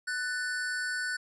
square tone pair together, 1490 / 1770.8 Hz, F#6 / A6, +12 / +11 cents, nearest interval minor third, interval 299 cents, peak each -32 / -39 dBFS, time 0.07-1.17 s, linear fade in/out 10 ms, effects resampled to 24000 Hz

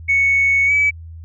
sine tone with pitch glide, 2217 to 2290 Hz, C#7 to D7, 0 to -44 cents, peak -11 dBFS, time 0.08-0.91 s, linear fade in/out 20 ms, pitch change +56 cents, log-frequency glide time 0.66-0.72 s, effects tanh soft clip ceiling -7 dBFS + added 82 Hz sine -32 dBFS peak until 1.24 s

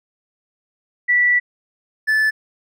sine / triangle tone pair in turn, 1959 / 1743.8 Hz, B6 / A6, -15 / -16 cents, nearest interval major second, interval 201 cents, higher first, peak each -12 dBFS, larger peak neither, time 1.08-1.4 / 2.07-2.31 s, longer first, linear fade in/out 20 ms, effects none

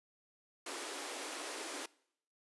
pink high-pass noise, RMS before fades -43 dBFS, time 0.66-1.86 s, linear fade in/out 5 ms, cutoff 270 Hz, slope 96 dB/octave, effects noise-tail reverb RT60 0.7 s tail -23 dB re dry + resampled to 24000 Hz

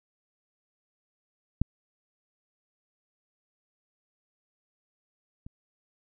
clicks, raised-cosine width 5 ms, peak -11 / -30 dBFS, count 2, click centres 1.616 / 5.465 s, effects none

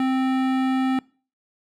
sine tone with hard clipping, 261.6 Hz, C4, in tune, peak -21 dBFS, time 0-0.99 s, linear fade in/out 2 ms, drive 17 dB, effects noise-tail reverb RT60 0.4 s tail -24 dB re dry

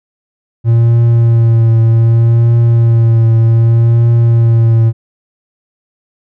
triangle tone with vibrato, 115.4 Hz, A#2, 17 cents flat, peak -3 dBFS, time 0.64-4.93 s, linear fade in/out 50 ms, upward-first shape triangle, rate 0.65 Hz, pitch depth 30 cents each way, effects none

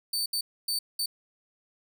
sawtooth tone bursts at uneven times, 4557 Hz, C#8, 47 cents sharp, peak -24 dBFS, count 4, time 0.13-0.26 / 0.33-0.41 / 0.68-0.79 / 0.99-1.06 s, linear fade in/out 5 ms, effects none

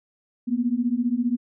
sine beating tone pair, 233.1 / 248.1 Hz, A#3 / B3, 0 / +8 cents, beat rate 15 Hz, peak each -24 / -23 dBFS, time 0.47-1.37 s, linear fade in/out 20 ms, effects none

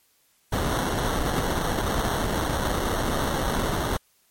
pink noise with sample-and-hold, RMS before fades -25 dBFS, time 0.52-3.97 s, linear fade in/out 5 ms, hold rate 2450 Hz, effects white hiss -64 dBFS RMS until 4.3 s + MP3 64 kbps

